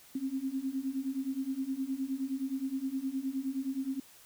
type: beating tone pair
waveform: sine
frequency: 261.6 / 271.2 Hz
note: C4 / C#4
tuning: 0 / -38 cents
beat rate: 9.6 Hz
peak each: -36 / -34 dBFS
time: 0.15-4 s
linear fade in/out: 5 ms
effects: white hiss -57 dBFS RMS until 4.25 s